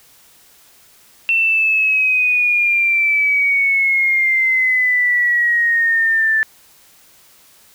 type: exponential sweep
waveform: sine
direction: down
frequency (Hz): 2700 to 1757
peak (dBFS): -12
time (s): 1.29-6.43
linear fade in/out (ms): 0
effects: white hiss -49 dBFS RMS until 7.74 s